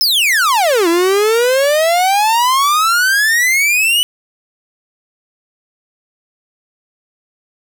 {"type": "exponential two-way sweep", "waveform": "45% pulse", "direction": "down then up", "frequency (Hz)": [5380, 329.6, 2991], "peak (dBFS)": -10, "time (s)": [0.01, 4.03], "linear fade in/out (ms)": 0, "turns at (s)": 0.88, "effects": []}